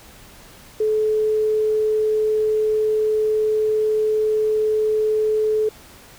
sine tone, 431.1 Hz, A4, 35 cents flat, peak -16 dBFS, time 0.8-5.69 s, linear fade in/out 5 ms, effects pink hiss -45 dBFS RMS until 6.18 s

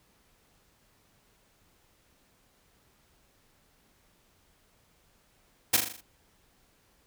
white noise with echo, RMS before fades -21 dBFS, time 5.73-5.77 s, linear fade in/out 10 ms, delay 40 ms, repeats 6, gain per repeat -5 dB, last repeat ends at 6.01 s, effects pink hiss -66 dBFS RMS until 7.06 s

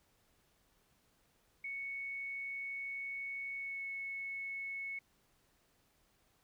sine tone with pitch glide, 2217 to 2202 Hz, C#7 to C#7, 0 to -12 cents, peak -39 dBFS, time 1.64-4.99 s, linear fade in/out 5 ms, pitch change -12 cents, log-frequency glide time 3.56-3.85 s, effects pink hiss -73 dBFS RMS until 6.43 s

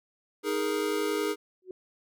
square chord, D# suspended fourth, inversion none, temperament equal with one note detuned, 312.7 / 415.3 / 466.2 Hz, D#4 / G#4 / A#4, +9 / 0 / 0 cents, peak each -33 / -30 / -34 dBFS, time 0.43-1.36 s, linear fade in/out 50 ms
sine tone with exponential growth, 370 Hz, F#4, in tune, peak -33 dBFS, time 1.62-1.71 s, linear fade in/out 2 ms, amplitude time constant 19 ms
effects none

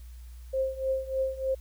sine tone with tremolo, 529 Hz, C5, 19 cents sharp, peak -23 dBFS, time 0.53-1.55 s, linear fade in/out 10 ms, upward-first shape triangle, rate 3.3 Hz, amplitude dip 90%, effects added 60 Hz sine -42 dBFS peak until 1.6 s + white hiss -61 dBFS RMS until 1.6 s

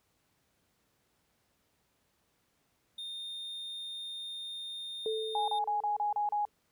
triangle tone, 3648 Hz, A#7, 38 cents flat, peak -37 dBFS, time 2.98-5.59 s, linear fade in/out 5 ms
sine tone with exponential decay, 440 Hz, A4, in tune, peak -29 dBFS, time 5.06-6.49 s, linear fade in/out 1 ms, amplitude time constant 310 ms
sine tone bursts, 830.6 Hz, G#5, in tune, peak -28 dBFS, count 7, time 5.35-6.452 s, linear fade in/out 2 ms, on 130 ms, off 32 ms
effects pink hiss -74 dBFS RMS until 6.71 s + high-pass 60 Hz 12 dB/octave

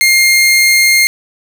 sawtooth tone, 2122 Hz, C7, 24 cents sharp, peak -3 dBFS, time 0.01-1.07 s, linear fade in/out 0 ms, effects none

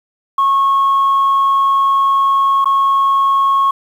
sine tone with dropouts, 1095 Hz, C#6, 22 cents flat, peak -8 dBFS, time 0.38-3.71 s, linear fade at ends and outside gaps 5 ms, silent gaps 2.645-2.656 s, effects tanh soft clip ceiling -7 dBFS + 7-bit

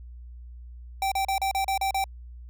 square tone bursts, 778 Hz, G5, 13 cents flat, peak -24 dBFS, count 8, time 1.02-2.041 s, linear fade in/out 2 ms, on 97 ms, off 35 ms, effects added 60 Hz sine -40 dBFS peak until 2.49 s

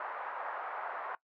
pink band-pass noise, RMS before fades -40 dBFS, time 0-1.15 s, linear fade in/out 2 ms, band 690 to 1500 Hz, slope 24 dB/octave, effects noise-tail reverb RT60 0.1 s tail -19 dB re dry

